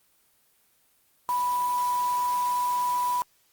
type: tone in noise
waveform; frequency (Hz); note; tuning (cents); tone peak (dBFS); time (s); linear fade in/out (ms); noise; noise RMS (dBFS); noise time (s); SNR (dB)
sine; 985; B5; -5; -23; 1.29-3.22; 0; white; -40; 1.29-3.22; +14
effects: white hiss -65 dBFS RMS until 3.52 s + Opus 24 kbps